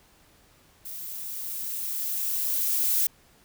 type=noise with level ramp; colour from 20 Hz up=violet; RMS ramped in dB=-38 to -23 dBFS; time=0.85-3.07 s; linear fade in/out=5 ms; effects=pink hiss -59 dBFS RMS until 3.44 s